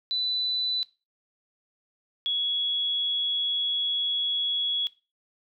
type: tone pair in turn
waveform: sine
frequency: 3989 / 3354 Hz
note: B7 / G#7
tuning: +17 / +16 cents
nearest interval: minor third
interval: 301 cents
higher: first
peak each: -25 / -24 dBFS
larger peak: second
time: 0.11-0.83 / 2.26-4.87 s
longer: second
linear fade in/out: 0 ms
effects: noise-tail reverb RT60 0.3 s tail -19 dB re dry